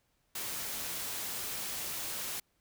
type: noise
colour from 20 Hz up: white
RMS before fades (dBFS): -38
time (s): 0.35-2.4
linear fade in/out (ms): 5
effects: pink hiss -75 dBFS RMS until 2.6 s